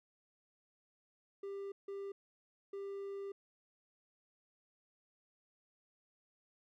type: tone bursts at uneven times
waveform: triangle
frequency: 396.3 Hz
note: G4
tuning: 19 cents sharp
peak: -39 dBFS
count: 3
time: 1.43-1.72 / 1.88-2.12 / 2.73-3.32 s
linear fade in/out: 5 ms
effects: none